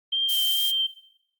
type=tone with vibrato; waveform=sine; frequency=3154 Hz; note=G7; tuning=10 cents sharp; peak=-21 dBFS; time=0.12-0.87 s; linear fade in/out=10 ms; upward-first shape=triangle; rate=2.4 Hz; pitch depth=16 cents each way
type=noise; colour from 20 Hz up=violet; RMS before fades=-29 dBFS; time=0.28-0.72 s; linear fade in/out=20 ms
effects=noise-tail reverb RT60 0.7 s tail -17 dB re dry + Opus 48 kbps